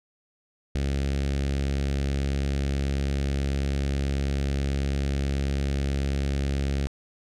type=tone with notch filter; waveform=sawtooth; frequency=69.2 Hz; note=C#2; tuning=2 cents flat; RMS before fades=-26 dBFS; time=0.75-6.87 s; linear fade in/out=0 ms; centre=1000 Hz; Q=0.84; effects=low-pass 7000 Hz 12 dB/octave